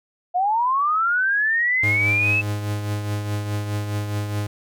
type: linear sweep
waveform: sine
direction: up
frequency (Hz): 698.5 to 2637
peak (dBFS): -17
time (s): 0.34-2.42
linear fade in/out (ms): 20
type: tone with tremolo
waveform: 45% pulse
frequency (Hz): 103.83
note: G#2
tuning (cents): 0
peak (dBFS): -21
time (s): 1.83-4.47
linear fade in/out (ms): 5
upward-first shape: triangle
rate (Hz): 4.8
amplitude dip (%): 50
effects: none